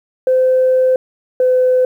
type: tone pair in turn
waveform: sine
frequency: 515 / 508.2 Hz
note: C5 / B4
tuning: -28 / +49 cents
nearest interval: unison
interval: 23 cents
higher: first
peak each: -8 dBFS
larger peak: neither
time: 0.27-0.96 / 1.4-1.85 s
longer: first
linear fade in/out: 2 ms
effects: tanh soft clip ceiling -5 dBFS + 8-bit